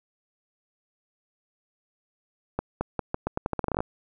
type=accelerating click train; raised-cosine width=1 ms; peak=-12 dBFS; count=16; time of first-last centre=2.59-3.805 s; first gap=220 ms; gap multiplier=0.83; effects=none